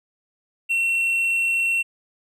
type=tone; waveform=triangle; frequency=2717 Hz; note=F7; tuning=48 cents flat; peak=-17 dBFS; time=0.69-1.83 s; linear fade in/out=20 ms; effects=none